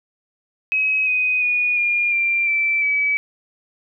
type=tone with pitch steps; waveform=sine; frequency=2548 / 2503 / 2458 / 2415 / 2372 / 2330 / 2288 Hz; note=D#7 / D#7 / D#7 / D7 / D7 / D7 / D7; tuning=+41 / +10 / -22 / +48 / +17 / -14 / -46 cents; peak=-16 dBFS; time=0.72-3.17 s; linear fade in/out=0 ms; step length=350 ms; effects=none